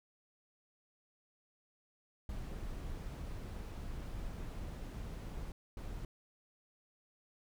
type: noise bursts at uneven times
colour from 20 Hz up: brown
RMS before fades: -43 dBFS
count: 2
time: 2.29-5.52 / 5.77-6.05 s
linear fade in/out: 2 ms
effects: none